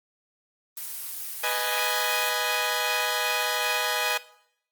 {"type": "noise", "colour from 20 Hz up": "blue", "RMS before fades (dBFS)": -35, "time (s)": [0.77, 2.3], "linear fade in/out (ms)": 2}
{"type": "chord", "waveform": "10% pulse", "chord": "G# minor", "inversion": "first", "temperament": "equal", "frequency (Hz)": [493.9, 622.3, 830.6], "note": ["B4", "D#5", "G#5"], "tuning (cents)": [0, 0, 0], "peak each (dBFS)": [-21, -21, -19], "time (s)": [1.43, 4.18], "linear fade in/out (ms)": 10}
{"effects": ["noise-tail reverb RT60 0.7 s tail -18 dB re dry", "Opus 24 kbps"]}